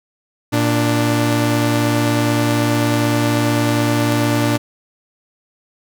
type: tone pair together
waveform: sawtooth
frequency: 115.9 / 294.4 Hz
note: A#2 / D4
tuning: -10 / +4 cents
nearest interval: octave + major third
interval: 1614 cents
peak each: -13 dBFS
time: 0.52-4.58 s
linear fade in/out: 20 ms
effects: none